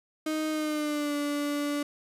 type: tone with pitch glide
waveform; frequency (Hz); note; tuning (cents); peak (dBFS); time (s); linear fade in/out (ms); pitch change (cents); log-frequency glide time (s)
35% pulse; 311.1 to 290.3; D#4 to D4; 0 to -20; -26; 0.26-1.83; 5; -120; 0.5-1.15
effects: resampled to 32000 Hz + 11-bit